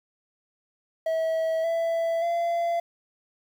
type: tone with pitch steps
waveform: triangle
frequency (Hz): 647 / 664.4 / 682.3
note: E5 / E5 / F5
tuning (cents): -32 / +13 / -41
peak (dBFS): -21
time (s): 1.06-2.8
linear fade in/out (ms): 5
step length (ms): 580
effects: 9-bit